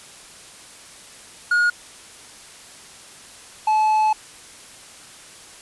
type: tone pair in turn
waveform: triangle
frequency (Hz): 1438 / 863.2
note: F#6 / A5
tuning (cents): -50 / -33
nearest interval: major sixth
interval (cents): 883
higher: first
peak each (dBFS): -13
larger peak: neither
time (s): 1.51-1.7 / 3.67-4.13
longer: second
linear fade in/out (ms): 5
effects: white hiss -43 dBFS RMS until 5.61 s + resampled to 24000 Hz